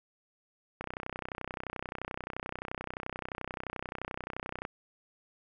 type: click train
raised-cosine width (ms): 0.5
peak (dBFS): -21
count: 122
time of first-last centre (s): 0.81-4.651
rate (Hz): 31.5
effects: none